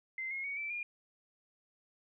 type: tone with pitch steps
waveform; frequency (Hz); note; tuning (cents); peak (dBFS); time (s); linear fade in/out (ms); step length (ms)
sine; 2075 / 2156 / 2239 / 2326 / 2417; C7 / C#7 / C#7 / D7 / D7; -15 / -49 / +17 / -17 / +49; -36; 0.18-0.83; 2; 130
effects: none